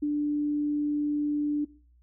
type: tone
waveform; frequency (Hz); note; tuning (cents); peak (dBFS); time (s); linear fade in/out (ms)
sine; 294.6; D4; +6; -24; 0.02-1.65; 10
effects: noise-tail reverb RT60 0.4 s tail -19 dB re dry + added 60 Hz sine -57 dBFS peak until 2.02 s